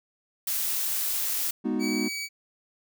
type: noise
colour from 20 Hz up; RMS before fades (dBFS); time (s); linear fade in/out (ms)
blue; -28; 0.47-1.51; 5
type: chord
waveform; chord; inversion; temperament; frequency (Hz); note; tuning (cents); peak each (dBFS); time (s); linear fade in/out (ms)
triangle; G# minor seventh; none; equal; 207.7 / 246.9 / 311.1 / 370; G#3 / B3 / D#4 / F#4; 0 / 0 / 0 / 0; -29 / -27 / -28 / -32; 1.64-2.09; 20
type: tone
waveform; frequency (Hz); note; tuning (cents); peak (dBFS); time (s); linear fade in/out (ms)
20% pulse; 2278; C#7; +47; -26; 1.79-2.29; 50
effects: none